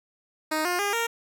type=tone with pitch steps; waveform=10% pulse; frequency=311.1 / 355.3 / 405.8 / 463.4 Hz; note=D#4 / F4 / G#4 / A#4; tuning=0 / +30 / -40 / -10 cents; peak=-16 dBFS; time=0.51-1.07 s; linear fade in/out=10 ms; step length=140 ms; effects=none